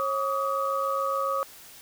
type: tone cluster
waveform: sine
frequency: 544 / 1145 / 1252 Hz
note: C#5 / D6 / D#6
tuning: -33 / -44 / +10 cents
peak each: -29 dBFS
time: 0-1.43 s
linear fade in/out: 0 ms
effects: white hiss -48 dBFS RMS until 1.81 s